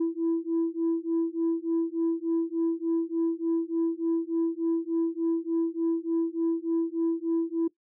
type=beating tone pair; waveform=sine; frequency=329.6 / 333 Hz; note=E4 / E4; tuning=0 / +18 cents; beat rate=3.4 Hz; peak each=-26 / -26 dBFS; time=0-7.68 s; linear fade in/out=10 ms; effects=noise-tail reverb RT60 0.1 s tail -19 dB re dry + tanh soft clip ceiling -20 dBFS